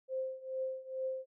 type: tone with tremolo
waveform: sine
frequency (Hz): 523.3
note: C5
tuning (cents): 0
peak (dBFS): -32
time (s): 0.08-1.26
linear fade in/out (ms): 50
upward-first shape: triangle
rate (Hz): 2.3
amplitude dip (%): 90
effects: none